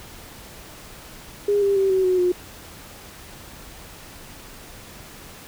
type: tone with pitch steps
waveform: sine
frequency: 408.3 / 397.8 / 387.6 / 377.7 / 368 / 358.5 Hz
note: G#4 / G4 / G4 / F#4 / F#4 / F4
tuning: -29 / +25 / -20 / +36 / -9 / +45 cents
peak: -16 dBFS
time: 1.48-2.32 s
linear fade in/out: 5 ms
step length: 140 ms
effects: pink hiss -42 dBFS RMS until 5.47 s